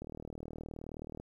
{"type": "click train", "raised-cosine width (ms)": 2, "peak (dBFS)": -30, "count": 47, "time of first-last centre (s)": [0.02, 1.199], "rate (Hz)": 39, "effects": ["11-bit"]}